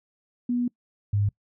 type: tone pair in turn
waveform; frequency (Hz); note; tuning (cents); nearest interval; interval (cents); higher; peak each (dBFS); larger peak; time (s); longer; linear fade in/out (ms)
sine; 243.6 / 102.07; B3 / G#2; -24 / -30; octave + minor third; 1506; first; -22 / -20; second; 0.49-0.68 / 1.13-1.29; first; 5
effects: noise-tail reverb RT60 0.1 s tail -24 dB re dry